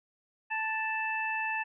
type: harmonic tone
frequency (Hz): 880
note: A5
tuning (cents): 0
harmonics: 1 / 2 / 3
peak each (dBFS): -34 / -34 / -34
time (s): 0.5-1.64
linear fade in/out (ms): 20
effects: none